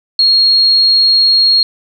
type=tone; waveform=sine; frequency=4279 Hz; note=C8; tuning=38 cents sharp; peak=-6 dBFS; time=0.19-1.63 s; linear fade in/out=2 ms; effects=none